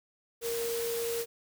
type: tone in noise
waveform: sine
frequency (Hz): 465.5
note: A#4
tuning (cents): -2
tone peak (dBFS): -31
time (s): 0.41-1.26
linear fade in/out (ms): 50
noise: white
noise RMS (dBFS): -38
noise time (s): 0.41-1.26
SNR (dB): +4
effects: none

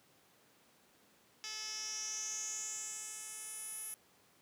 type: tone with band-pass filter sweep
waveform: 10% pulse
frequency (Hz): 432.9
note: A4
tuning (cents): -28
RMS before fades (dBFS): -43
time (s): 1.44-3.94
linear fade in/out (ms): 0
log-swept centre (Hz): 4700 to 11000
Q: 6
effects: pink hiss -67 dBFS RMS until 4.41 s + high-pass 150 Hz 12 dB/octave

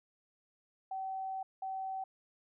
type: tone bursts at uneven times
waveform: sine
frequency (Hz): 765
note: G5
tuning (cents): -42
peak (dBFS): -36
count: 2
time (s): 0.91-1.43 / 1.62-2.04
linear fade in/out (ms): 5
effects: none

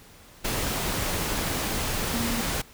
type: tone in noise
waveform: sine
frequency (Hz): 233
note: A#3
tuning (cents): -1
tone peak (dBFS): -28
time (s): 2.13-2.42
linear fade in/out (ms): 10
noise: pink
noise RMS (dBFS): -28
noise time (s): 0.44-2.62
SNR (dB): -3
effects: pink hiss -51 dBFS RMS until 2.73 s

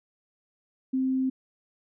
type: tone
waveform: sine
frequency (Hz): 261.6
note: C4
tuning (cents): 0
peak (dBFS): -23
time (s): 0.93-1.3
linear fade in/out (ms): 10
effects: none

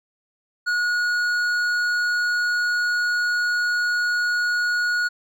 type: tone with hard clipping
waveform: sine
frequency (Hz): 1450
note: F#6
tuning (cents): -35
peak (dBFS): -21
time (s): 0.66-5.09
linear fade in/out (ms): 20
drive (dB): 8
effects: none

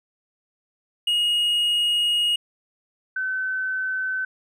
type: tone pair in turn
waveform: triangle / sine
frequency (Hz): 2876 / 1523.5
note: F#7 / G6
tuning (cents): -50 / -50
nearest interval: major seventh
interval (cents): 1100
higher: first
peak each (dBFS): -17 / -23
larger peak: first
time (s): 1.07-2.36 / 3.16-4.25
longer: first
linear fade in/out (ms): 5
effects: none

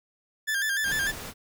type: tone with vibrato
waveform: 40% pulse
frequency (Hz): 1674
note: G#6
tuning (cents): +13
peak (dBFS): -24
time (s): 0.47-1.12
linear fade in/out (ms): 20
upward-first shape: square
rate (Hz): 6.7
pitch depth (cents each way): 74
type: noise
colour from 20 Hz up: pink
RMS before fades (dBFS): -38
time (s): 0.83-1.34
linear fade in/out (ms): 50
effects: none

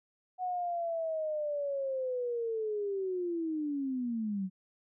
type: linear sweep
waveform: sine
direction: down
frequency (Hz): 740 to 182.9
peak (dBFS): -31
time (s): 0.38-4.5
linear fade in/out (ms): 50
effects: none

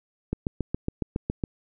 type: click train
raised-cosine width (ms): 3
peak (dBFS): -13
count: 9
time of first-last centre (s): 0.33-1.438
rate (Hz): 7.22
effects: none

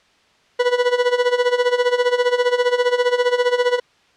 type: tone with tremolo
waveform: 40% pulse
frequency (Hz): 491.3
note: B4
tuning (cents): -9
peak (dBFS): -11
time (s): 0.59-3.8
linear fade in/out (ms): 10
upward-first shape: sine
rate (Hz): 15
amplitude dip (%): 80
effects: white hiss -56 dBFS RMS until 4.16 s + low-pass 4000 Hz 12 dB/octave

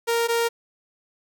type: tone pair in turn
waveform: sawtooth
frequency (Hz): 465.5 / 465.5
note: A#4 / A#4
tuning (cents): -2 / -2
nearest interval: unison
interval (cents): 0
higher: neither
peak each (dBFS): -16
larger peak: neither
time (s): 0.07-0.28 / 0.28-0.49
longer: neither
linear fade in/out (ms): 20
effects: none

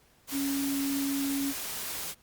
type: tone in noise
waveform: sine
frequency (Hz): 277.2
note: C#4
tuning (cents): 0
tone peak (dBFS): -28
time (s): 0.31-1.54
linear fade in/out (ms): 50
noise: white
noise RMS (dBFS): -36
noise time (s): 0.27-2.15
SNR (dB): +5
effects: pink hiss -63 dBFS RMS until 2.22 s + Opus 48 kbps

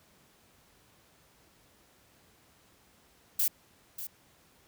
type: noise with echo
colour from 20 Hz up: violet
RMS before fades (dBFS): -27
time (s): 3.39-3.48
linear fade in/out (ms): 5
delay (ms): 590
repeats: 1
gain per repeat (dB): -12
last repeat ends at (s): 4.07
effects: pink hiss -63 dBFS RMS until 4.67 s + high-pass 60 Hz 12 dB/octave

